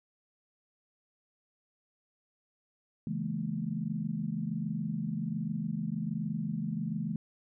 sine chord, A# half-diminished seventh, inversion first, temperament equal with one note detuned, 138.59 / 164.81 / 211.8 / 233.1 Hz, C#3 / E3 / G#3 / A#3, 0 / 0 / +34 / 0 cents, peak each -40 / -35 / -35 / -40 dBFS, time 3.07-7.16 s, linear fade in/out 2 ms, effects none

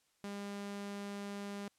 sawtooth tone, 201.6 Hz, G3, 49 cents sharp, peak -37 dBFS, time 0.24-1.68 s, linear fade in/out 0 ms, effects white hiss -75 dBFS RMS until 1.78 s + low-pass 10000 Hz 12 dB/octave

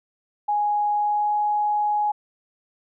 sine tone with pitch glide, 830.6 to 835.9 Hz, G#5 to G#5, 0 to +11 cents, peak -19 dBFS, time 0.48-2.12 s, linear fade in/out 10 ms, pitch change +11 cents, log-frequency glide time 0.9-1.34 s, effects none

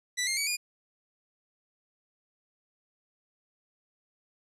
15% pulse tone with pitch steps, 1975.5 / 2117 / 2269 / 2432 Hz, B6 / C7 / C#7 / D#7, 0 / +20 / +40 / -40 cents, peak -21 dBFS, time 0.17-0.57 s, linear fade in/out 20 ms, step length 100 ms, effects resampled to 32000 Hz

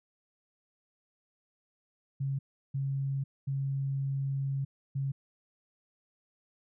sine tone bursts at uneven times, 136.9 Hz, C#3, 21 cents flat, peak -29 dBFS, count 4, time 2.2-2.39 / 2.74-3.24 / 3.47-4.65 / 4.95-5.12 s, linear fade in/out 10 ms, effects none

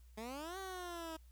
15% pulse exponential two-way sweep, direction up then down, 210.5 to 389.2 to 317.2 Hz, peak -37 dBFS, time 0.17-1.17 s, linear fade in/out 10 ms, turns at 0.58 s, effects added 60 Hz sine -57 dBFS peak until 1.31 s + white hiss -74 dBFS RMS until 1.31 s

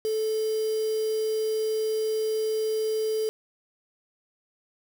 sine tone with quantisation, 436.8 Hz, A4, 13 cents flat, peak -24 dBFS, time 0.05-3.29 s, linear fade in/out 0 ms, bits 6, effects none

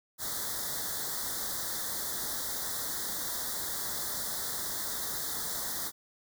white band-stop noise, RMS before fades -35 dBFS, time 0.18-5.92 s, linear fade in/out 50 ms, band 2000 to 3400 Hz, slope 96 dB/octave, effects none

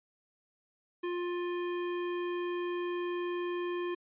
square tone, 352.2 Hz, F4, 15 cents sharp, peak -33 dBFS, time 1.03-3.95 s, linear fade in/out 10 ms, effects resampled to 8000 Hz

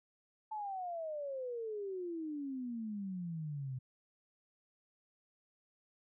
sine exponential sweep, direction down, 880 to 125.9 Hz, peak -38 dBFS, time 0.51-3.79 s, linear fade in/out 10 ms, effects none

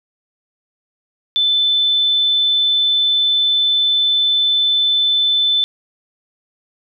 sine tone, 3520 Hz, A7, in tune, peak -12 dBFS, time 1.36-5.64 s, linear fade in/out 0 ms, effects none

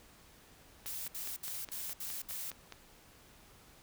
blue noise bursts, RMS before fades -41 dBFS, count 6, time 0.86-2.505 s, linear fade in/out 5 ms, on 220 ms, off 65 ms
click train, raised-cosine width 0.2 ms, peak -28 dBFS, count 10, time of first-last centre 0.86-2.723 s, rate 4.83 Hz
effects pink hiss -60 dBFS RMS until 3.82 s

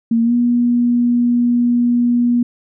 sine tone with pitch glide, 230 to 240.9 Hz, A#3 to B3, -23 to -43 cents, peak -11 dBFS, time 0.11-2.43 s, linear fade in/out 5 ms, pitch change +80 cents, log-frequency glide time 0.23-0.33 s, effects none

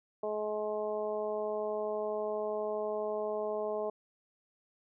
harmonic tone, 212.2 Hz, G#3, 38 cents sharp, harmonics 1 / 2 / 3 / 4 / 5, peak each -47 / -35 / -35 / -43 / -45 dBFS, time 0.23-3.9 s, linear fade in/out 5 ms, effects none

